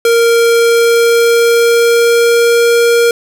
square tone with pitch glide, 465.2 to 469.8 Hz, A#4 to A#4, -4 to +13 cents, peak -7 dBFS, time 0.05-3.11 s, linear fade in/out 2 ms, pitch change +17 cents, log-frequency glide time 0.52-2.75 s, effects none

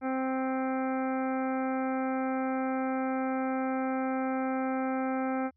harmonic tone, 262.1 Hz, C4, 3 cents sharp, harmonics 1 / 2 / 3 / 4 / 5 / 6 / 7 / 8 / 9, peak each -30 / -35 / -35 / -47 / -40 / -44 / -54 / -47 / -50 dBFS, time 0.01-5.51 s, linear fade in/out 50 ms, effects added 77 Hz sine -69 dBFS peak until 5.56 s

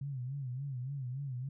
sine tone with vibrato, 132.4 Hz, C3, 21 cents sharp, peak -36 dBFS, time 0.01-1.49 s, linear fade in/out 5 ms, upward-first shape sine, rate 3.5 Hz, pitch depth 130 cents each way, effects none

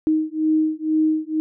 sine beating tone pair, 311.6 / 313.7 Hz, D#4 / D#4, +3 / +14 cents, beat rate 2.1 Hz, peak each -20 dBFS, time 0.07-1.4 s, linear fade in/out 0 ms, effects none

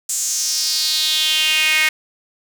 sawtooth tone with high-pass filter sweep, 311.1 Hz, D#4, in tune, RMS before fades -18 dBFS, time 0.09-1.89 s, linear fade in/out 5 ms, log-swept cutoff 7500 to 2100 Hz, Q 4, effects none

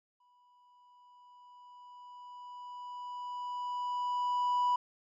triangle tone with exponential growth, 984 Hz, B5, 7 cents flat, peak -23 dBFS, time 0.2-4.76 s, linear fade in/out 5 ms, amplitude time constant 990 ms, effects tanh soft clip ceiling -20 dBFS + resampled to 16000 Hz

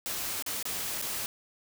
white noise with dropouts, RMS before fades -34 dBFS, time 0.06-1.26 s, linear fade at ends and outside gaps 0 ms, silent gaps 0.424-0.463 / 0.627-0.654 / 1.016-1.023 s, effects none

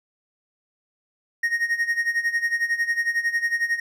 triangle tone with tremolo, 1864.7 Hz, A#6, in tune, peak -16 dBFS, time 1.43-3.8 s, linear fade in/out 5 ms, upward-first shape sine, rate 11 Hz, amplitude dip 80%, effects none

